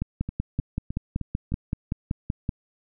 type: two click trains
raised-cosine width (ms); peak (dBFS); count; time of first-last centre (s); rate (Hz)
5; -18 / -13; 5 / 14; 0.29-1.521 / 0.02-2.491; 3.25 / 5.26
effects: none